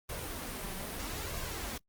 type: noise with flanger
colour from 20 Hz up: pink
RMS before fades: -39 dBFS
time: 0.09-1.78 s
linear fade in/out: 5 ms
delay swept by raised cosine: 1.8 to 5.2 ms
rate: 0.78 Hz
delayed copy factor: +0.5
effects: noise-tail reverb RT60 0.1 s tail -26 dB re dry + Opus 32 kbps